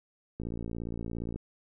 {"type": "click train", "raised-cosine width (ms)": 3, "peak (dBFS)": -24, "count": 56, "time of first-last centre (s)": [0.4, 1.36], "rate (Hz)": 57.3, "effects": []}